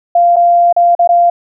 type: tone with dropouts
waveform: sine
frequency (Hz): 694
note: F5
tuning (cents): -11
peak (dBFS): -5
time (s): 0.15-1.3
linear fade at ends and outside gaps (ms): 5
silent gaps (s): 0.36-0.365 / 0.727-0.764 / 0.951-0.992 / 1.075-1.09
effects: none